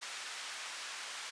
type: band-pass noise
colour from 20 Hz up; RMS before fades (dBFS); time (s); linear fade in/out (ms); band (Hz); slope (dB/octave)
pink; -44; 0.01-1.31; 20; 1300 to 7900; 12
effects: resampled to 22050 Hz